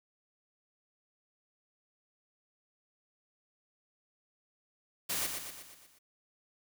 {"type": "noise with echo", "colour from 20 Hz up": "white", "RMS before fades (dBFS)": -34, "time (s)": [5.09, 5.27], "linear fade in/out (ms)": 10, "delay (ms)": 120, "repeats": 6, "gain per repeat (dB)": -5, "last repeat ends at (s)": 5.99, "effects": []}